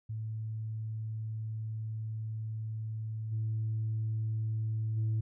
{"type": "tone with level steps", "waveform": "sine", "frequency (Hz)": 110, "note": "A2", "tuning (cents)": 0, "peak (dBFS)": [-34, -29, -26], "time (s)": [0.09, 5.21], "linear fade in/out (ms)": 10, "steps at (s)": [3.31, 4.96], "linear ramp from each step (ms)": 20, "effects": ["tanh soft clip ceiling -26 dBFS"]}